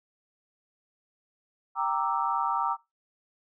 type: chord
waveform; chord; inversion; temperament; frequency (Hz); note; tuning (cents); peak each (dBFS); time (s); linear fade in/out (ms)
sine; E half-diminished seventh; first; equal; 784 / 932.3 / 1174.7 / 1318.5; G5 / Bb5 / D6 / E6; 0 / 0 / 0 / 0; -32 / -29 / -30 / -32; 1.75-2.77; 50
effects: noise-tail reverb RT60 0.2 s tail -19 dB re dry